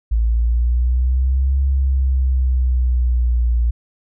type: exponential two-way sweep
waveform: sine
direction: up then down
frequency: 55.3 to 68 to 58.3 Hz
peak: -13 dBFS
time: 0.11-3.71 s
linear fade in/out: 10 ms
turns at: 1.61 s
effects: none